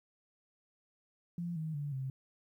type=tone with pitch steps; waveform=sine; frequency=172.3 / 158 / 144.89 / 132.86 Hz; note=F3 / D#3 / D3 / C3; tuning=-23 / +27 / -23 / +27 cents; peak=-35 dBFS; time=1.38-2.1 s; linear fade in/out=2 ms; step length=180 ms; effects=12-bit